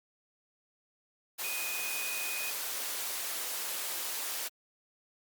sine tone in noise, 2489 Hz, D#7, in tune, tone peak -37 dBFS, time 1.43-2.51 s, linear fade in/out 20 ms, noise white, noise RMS -36 dBFS, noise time 1.38-4.49 s, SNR -4 dB, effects high-pass 400 Hz 12 dB/octave + Opus 48 kbps

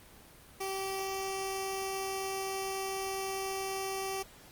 10% pulse tone with notch filter, 386.4 Hz, G4, 25 cents flat, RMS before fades -36 dBFS, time 0.6-4.23 s, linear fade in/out 10 ms, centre 1600 Hz, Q 0.96, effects pink hiss -55 dBFS RMS until 4.51 s + Opus 24 kbps

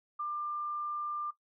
sine tone, 1193 Hz, D6, 27 cents sharp, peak -33 dBFS, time 0.19-1.31 s, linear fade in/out 10 ms, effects noise-tail reverb RT60 0.1 s tail -17 dB re dry

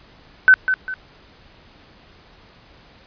sine tone with echo, 1520 Hz, F#6, 46 cents sharp, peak -6 dBFS, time 0.48-0.54 s, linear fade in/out 0 ms, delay 200 ms, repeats 2, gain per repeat -9 dB, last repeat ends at 0.94 s, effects pink hiss -49 dBFS RMS until 3.06 s + resampled to 11025 Hz

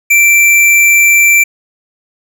square tone, 2345 Hz, D7, 3 cents flat, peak -5 dBFS, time 0.1-1.44 s, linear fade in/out 10 ms, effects none

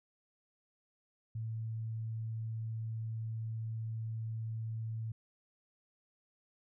sine tone, 111.9 Hz, A2, 30 cents sharp, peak -36 dBFS, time 1.35-5.12 s, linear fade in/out 5 ms, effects none

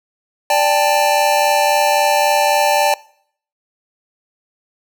square chord, D suspended fourth, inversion none, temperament equal with one note detuned, 587.3 / 796.3 / 880 Hz, D5 / G5 / A5, 0 / +27 / 0 cents, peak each -17 dBFS, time 0.5-2.94 s, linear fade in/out 2 ms, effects noise-tail reverb RT60 0.6 s tail -22 dB re dry

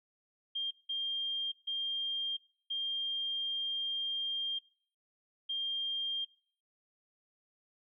sine tone bursts at uneven times, 3200 Hz, G7, 35 cents sharp, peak -32 dBFS, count 5, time 0.55-0.71 / 0.89-1.52 / 1.67-2.37 / 2.7-4.59 / 5.49-6.25 s, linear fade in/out 10 ms, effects noise-tail reverb RT60 0.5 s tail -20 dB re dry

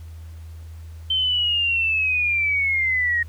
sine linear sweep, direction down, 3105 to 1864.7 Hz, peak -18 dBFS, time 1.1-3.23 s, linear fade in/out 5 ms, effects added 81 Hz sine -35 dBFS peak until 3.28 s + pink hiss -55 dBFS RMS until 3.28 s

